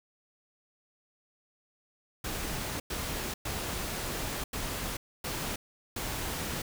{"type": "noise bursts at uneven times", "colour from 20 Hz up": "pink", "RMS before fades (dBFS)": -35, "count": 6, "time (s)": [[2.24, 2.8], [2.9, 3.34], [3.45, 4.44], [4.53, 4.97], [5.24, 5.56], [5.96, 6.62]], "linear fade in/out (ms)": 5, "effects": []}